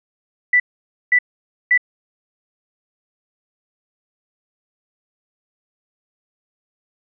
sine tone bursts, 1975.5 Hz, B6, in tune, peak -10 dBFS, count 3, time 0.53-1.777 s, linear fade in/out 5 ms, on 69 ms, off 520 ms, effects none

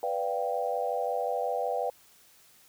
sine chord, G dominant seventh, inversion first, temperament equal, 493.9 / 587.3 / 698.5 / 784 Hz, B4 / D5 / F5 / G5, 0 / 0 / 0 / 0 cents, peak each -32 / -34 / -33 / -33 dBFS, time 0.03-1.9 s, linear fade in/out 2 ms, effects white hiss -59 dBFS RMS until 2.68 s

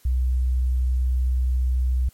sine tone, 63.1 Hz, B1, 38 cents sharp, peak -18 dBFS, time 0.05-2.09 s, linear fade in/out 5 ms, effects white hiss -57 dBFS RMS until 2.13 s + MP3 64 kbps

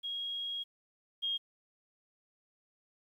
sine tone pair in turn, 3285 / 3245 Hz, G#7 / G#7, -20 / -41 cents, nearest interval unison, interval 21 cents, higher first, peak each -35 / -31 dBFS, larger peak second, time 0.03-0.64 / 1.22-1.38 s, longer first, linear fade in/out 20 ms, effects 11-bit

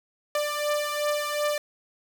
sawtooth beating tone pair, 591 / 593.7 Hz, D5 / D5, +11 / +19 cents, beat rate 2.7 Hz, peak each -23 / -26 dBFS, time 0.35-1.58 s, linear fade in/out 2 ms, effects none

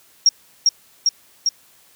sine tone with echo, 5590 Hz, F8, 1 cent sharp, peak -8 dBFS, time 0.26-0.29 s, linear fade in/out 2 ms, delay 400 ms, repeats 3, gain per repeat -2 dB, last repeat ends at 1.49 s, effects white hiss -53 dBFS RMS until 1.95 s + high-pass 60 Hz 12 dB/octave

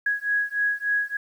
sine beating tone pair, 1661.2 / 1664.6 Hz, G#6 / G#6, 0 / +4 cents, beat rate 3.4 Hz, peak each -25 dBFS, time 0.06-1.17 s, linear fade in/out 5 ms, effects 9-bit

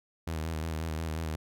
sawtooth tone with vibrato, 80 Hz, D#2, 49 cents sharp, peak -28 dBFS, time 0.27-1.36 s, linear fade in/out 5 ms, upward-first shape square, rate 5.6 Hz, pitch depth 35 cents each way, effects none

